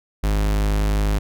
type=tone; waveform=45% pulse; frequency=51.4 Hz; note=G#1; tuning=17 cents flat; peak=-17 dBFS; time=0.23-1.19 s; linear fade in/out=10 ms; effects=none